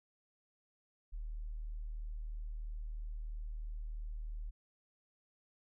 sine tone, 38.48 Hz, D#1, 18 cents flat, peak -39 dBFS, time 1.12-4.51 s, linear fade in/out 20 ms, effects none

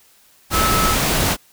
sine tone in noise, 1300 Hz, E6, 24 cents flat, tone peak -18 dBFS, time 0.51-0.96 s, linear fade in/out 50 ms, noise pink, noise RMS -18 dBFS, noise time 0.5-1.37 s, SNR -3 dB, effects white hiss -53 dBFS RMS until 1.52 s

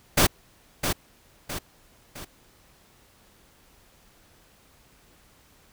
pink noise with echo, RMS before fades -18 dBFS, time 0.17-0.27 s, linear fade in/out 10 ms, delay 660 ms, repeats 3, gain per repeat -7 dB, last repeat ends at 2.25 s, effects pink hiss -58 dBFS RMS until 5.72 s

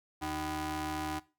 sawtooth ring-modulated tone, 230 Hz, A#3, 23 cents flat, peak -27 dBFS, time 0.21-1.2 s, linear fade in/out 20 ms, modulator 538 Hz, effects noise-tail reverb RT60 0.3 s tail -19 dB re dry

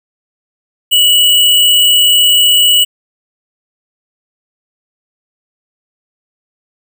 sine tone with sample-and-hold, 2943 Hz, F#7, 10 cents flat, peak -5 dBFS, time 0.91-2.85 s, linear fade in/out 20 ms, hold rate 11025 Hz, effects none

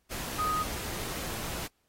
sine tone in noise, 1247 Hz, D#6, 3 cents sharp, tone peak -27 dBFS, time 0.38-0.64 s, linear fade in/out 20 ms, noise pink, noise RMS -37 dBFS, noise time 0.1-1.68 s, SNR +7 dB, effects pink hiss -74 dBFS RMS until 1.88 s + AAC 48 kbps

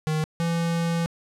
square tone pair in turn, 155.56 / 168.09 Hz, D#3 / E3, 0 / +34 cents, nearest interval minor second, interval 134 cents, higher second, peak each -23 dBFS, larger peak neither, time 0.07-0.24 / 0.4-1.06 s, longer second, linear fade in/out 0 ms, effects low-pass 10000 Hz 12 dB/octave

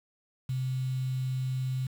sine tone with quantisation, 129.8 Hz, C3, 13 cents flat, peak -28 dBFS, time 0.49-1.87 s, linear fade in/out 5 ms, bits 8, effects none

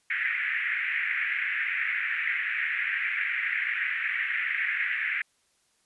pink band-pass noise, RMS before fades -29 dBFS, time 0.1-5.22 s, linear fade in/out 5 ms, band 1700 to 2300 Hz, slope 48 dB/octave, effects white hiss -69 dBFS RMS until 5.85 s + resampled to 24000 Hz

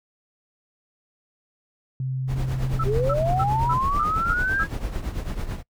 sine tone with pitch glide, 130.81 to 129.98 Hz, C3 to C3, 0 to -11 cents, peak -24 dBFS, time 2-3.78 s, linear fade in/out 2 ms, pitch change -11 cents, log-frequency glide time 2.13-3.1 s
brown noise with tremolo, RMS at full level -25 dBFS, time 2.27-5.63 s, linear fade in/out 50 ms, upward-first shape triangle, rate 9 Hz, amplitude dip 75%
sine tone bursts, 1318.5 Hz, E6, in tune, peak -23 dBFS, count 7, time 2.79-4.64 s, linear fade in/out 10 ms, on 50 ms, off 250 ms
sine linear sweep, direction up, 372.4 to 1661.2 Hz, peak -21 dBFS, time 2.84-4.67 s, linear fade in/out 50 ms
effects noise-tail reverb RT60 0.1 s tail -23 dB re dry

